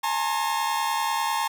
40% pulse tone cluster, 842 / 912 / 1071 Hz, G#5 / A#5 / C6, +24 / -38 / +40 cents, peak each -28 / -26 / -28 dBFS, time 0.03-1.48 s, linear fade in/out 10 ms, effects none

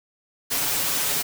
white noise with comb filter, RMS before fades -24 dBFS, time 0.5-1.23 s, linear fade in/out 20 ms, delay 7.1 ms, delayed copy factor +0.6, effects none

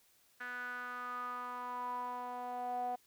sawtooth tone with band-pass filter sweep, 246.9 Hz, B3, in tune, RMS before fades -41 dBFS, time 0.4-2.96 s, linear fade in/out 10 ms, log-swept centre 1600 to 710 Hz, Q 7.7, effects white hiss -69 dBFS RMS until 3.06 s

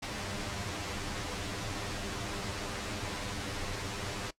pink noise with comb filter, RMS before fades -37 dBFS, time 0.02-4.31 s, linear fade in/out 10 ms, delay 10 ms, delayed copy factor +0.8, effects noise-tail reverb RT60 0.1 s tail -20 dB re dry + low-pass 7000 Hz 12 dB/octave

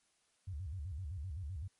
sine tone with vibrato, 82.41 Hz, E2, in tune, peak -39 dBFS, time 0.47-1.68 s, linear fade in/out 10 ms, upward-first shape square, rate 7.8 Hz, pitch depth 240 cents each way, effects white hiss -75 dBFS RMS until 1.79 s + MP3 48 kbps

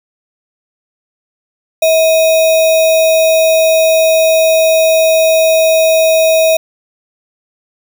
sine tone with sample-and-hold, 643 Hz, E5, 43 cents flat, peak -6 dBFS, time 1.82-6.57 s, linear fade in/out 5 ms, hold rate 3150 Hz, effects none

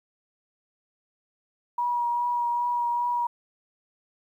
sine tone with vibrato, 960 Hz, B5, 49 cents flat, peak -23 dBFS, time 1.78-3.27 s, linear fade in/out 5 ms, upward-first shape triangle, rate 2.5 Hz, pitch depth 18 cents each way, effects 10-bit

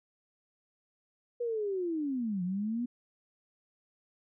sine linear two-way sweep, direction down then up, 487.6 to 174.61 to 247.7 Hz, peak -30 dBFS, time 1.4-2.86 s, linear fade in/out 10 ms, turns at 2.43 s, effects none

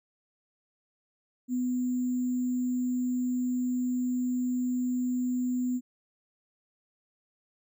sine tone with sample-and-hold, 250 Hz, B3, 21 cents sharp, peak -26 dBFS, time 1.48-5.81 s, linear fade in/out 50 ms, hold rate 7350 Hz, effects none

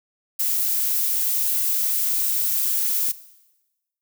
violet noise, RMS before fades -22 dBFS, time 0.39-3.12 s, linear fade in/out 10 ms, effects noise-tail reverb RT60 1.0 s tail -17 dB re dry

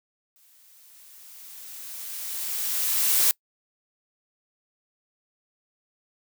blue noise with exponential growth, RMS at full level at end -19 dBFS, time 0.36-3.31 s, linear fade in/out 0 ms, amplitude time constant 640 ms, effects noise-tail reverb RT60 0.1 s tail -25 dB re dry

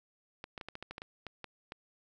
clicks, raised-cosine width 0.3 ms, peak -26 dBFS, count 12, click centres 0.441 / 0.578 / 0.612 / 0.686 / 0.754 / 0.826 / 0.91 / 0.981 / 1.019 / 1.267 / 1.443 / 1.721 s, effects none

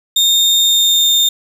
35% pulse tone with pitch glide, 3658 to 3635 Hz, A#7 to A#7, -33 to -44 cents, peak -8 dBFS, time 0.16-1.29 s, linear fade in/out 5 ms, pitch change -11 cents, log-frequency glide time 0.6-1.12 s, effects none

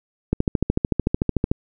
click train, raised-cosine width 3 ms, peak -5 dBFS, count 17, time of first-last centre 0.33-1.515 s, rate 13.5 Hz, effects none

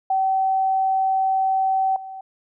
sine tone with level steps, 766 Hz, G5, 40 cents flat, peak -17 / -32 dBFS, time 0.1-2.21 s, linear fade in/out 5 ms, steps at 1.96 s, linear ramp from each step 2 ms, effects none

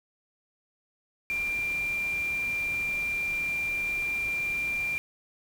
sine tone in noise, 2379 Hz, D7, 22 cents sharp, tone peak -27 dBFS, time 1.3-4.98 s, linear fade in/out 0 ms, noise pink, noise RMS -44 dBFS, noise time 1.3-4.98 s, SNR +14 dB, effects none

